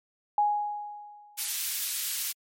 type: tone with exponential decay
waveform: sine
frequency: 830.6 Hz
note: G#5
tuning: in tune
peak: -19 dBFS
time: 0.38-1.53 s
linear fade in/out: 2 ms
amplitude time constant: 250 ms
type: high-pass noise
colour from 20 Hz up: white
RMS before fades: -31 dBFS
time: 1.37-2.33 s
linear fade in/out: 20 ms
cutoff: 2300 Hz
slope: 12 dB/octave
effects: MP3 64 kbps